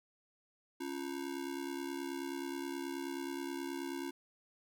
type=ring-modulated tone; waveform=square; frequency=311.1 Hz; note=D#4; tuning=in tune; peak=-36 dBFS; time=0.8-4.11 s; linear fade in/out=10 ms; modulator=34.7 Hz; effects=none